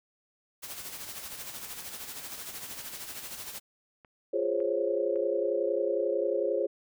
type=noise with tremolo; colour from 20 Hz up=white; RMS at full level=-39 dBFS; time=0.62-3.6 s; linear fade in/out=20 ms; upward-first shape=sine; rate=13 Hz; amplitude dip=50%
type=click train; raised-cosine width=0.5 ms; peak=-38 dBFS; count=8; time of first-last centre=1.27-5.159 s; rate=1.8 Hz
type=chord; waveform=sine; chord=Db major seventh; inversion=first; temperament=equal with one note detuned; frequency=349.2 / 413.2 / 523.3 / 554.4 Hz; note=F4 / Ab4 / C5 / Db5; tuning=0 / -9 / 0 / 0 cents; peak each=-33 / -31 / -31 / -31 dBFS; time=4.33-6.67 s; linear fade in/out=10 ms
effects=none